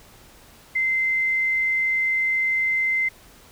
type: tone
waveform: sine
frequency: 2074 Hz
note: C7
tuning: 16 cents flat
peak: -19 dBFS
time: 0.75-3.09 s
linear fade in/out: 10 ms
effects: pink hiss -50 dBFS RMS until 3.51 s